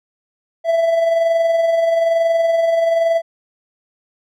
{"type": "tone with amplitude modulation", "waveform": "triangle", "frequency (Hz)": 664, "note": "E5", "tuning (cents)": 12, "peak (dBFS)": -9, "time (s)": [0.64, 3.22], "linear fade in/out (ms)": 50, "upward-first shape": "sine", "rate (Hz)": 21.1, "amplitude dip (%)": 40, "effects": []}